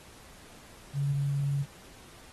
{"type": "tone with quantisation", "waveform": "sine", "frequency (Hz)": 140.9, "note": "C#3", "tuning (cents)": 29, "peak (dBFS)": -26, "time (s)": [0.93, 1.66], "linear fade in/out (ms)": 50, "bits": 9, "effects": ["pink hiss -53 dBFS RMS until 2.32 s", "AAC 32 kbps"]}